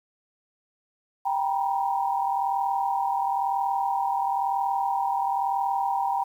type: tone cluster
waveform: sine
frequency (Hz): 788 / 935 / 976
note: G5 / A#5 / B5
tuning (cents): +9 / +5 / -21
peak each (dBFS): -25 / -28 / -31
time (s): 1.25-6.24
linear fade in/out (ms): 10
effects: 9-bit